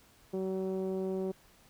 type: tone with low-pass filter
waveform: 10% pulse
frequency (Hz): 189.2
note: F#3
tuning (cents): +39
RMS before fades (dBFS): -34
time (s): 0.33-1.32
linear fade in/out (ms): 10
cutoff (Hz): 380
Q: 1.8
effects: pink hiss -62 dBFS RMS until 1.69 s

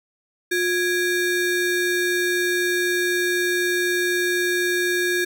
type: ring-modulated tone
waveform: square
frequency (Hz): 1006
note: B5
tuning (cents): +32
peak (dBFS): -17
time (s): 0.51-5.25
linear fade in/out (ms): 10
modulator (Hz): 650
effects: none

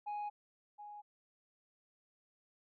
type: tone with echo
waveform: sine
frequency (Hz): 830.6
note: G#5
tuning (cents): 0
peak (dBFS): -35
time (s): 0.06-0.3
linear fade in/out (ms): 20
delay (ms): 720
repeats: 1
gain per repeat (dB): -12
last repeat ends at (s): 1.02
effects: tanh soft clip ceiling -37 dBFS

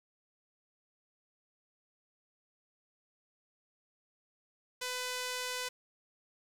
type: tone with band-pass filter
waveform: sawtooth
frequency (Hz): 501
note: B4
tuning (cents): +25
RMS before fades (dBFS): -38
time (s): 4.81-5.69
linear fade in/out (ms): 10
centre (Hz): 5200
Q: 0.52
effects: 10-bit

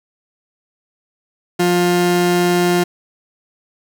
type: tone pair together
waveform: 30% pulse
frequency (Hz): 176.5 / 353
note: F3 / F4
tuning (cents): +19 / +19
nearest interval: octave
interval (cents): 1200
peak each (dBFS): -14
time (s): 1.59-2.84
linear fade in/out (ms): 10
effects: none

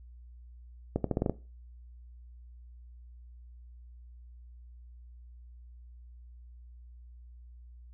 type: accelerating click train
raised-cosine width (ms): 2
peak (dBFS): -14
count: 7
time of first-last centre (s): 0.96-1.297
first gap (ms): 83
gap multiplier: 0.84
effects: noise-tail reverb RT60 0.3 s tail -17 dB re dry + added 60 Hz sine -48 dBFS peak until 7.93 s

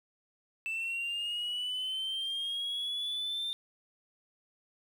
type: linear sweep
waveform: sine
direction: up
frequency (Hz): 2645 to 3600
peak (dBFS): -30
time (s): 0.66-3.53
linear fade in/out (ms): 0
effects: tanh soft clip ceiling -31 dBFS + 10-bit

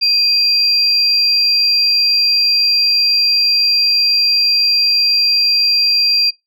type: tone pair together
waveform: sine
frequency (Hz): 2489 / 4737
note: D#7 / D8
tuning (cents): 0 / +14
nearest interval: major seventh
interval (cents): 1114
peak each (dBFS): -21 / -10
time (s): 0.01-6.31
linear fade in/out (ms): 20
effects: noise-tail reverb RT60 0.2 s tail -26 dB re dry + tanh soft clip ceiling -5 dBFS

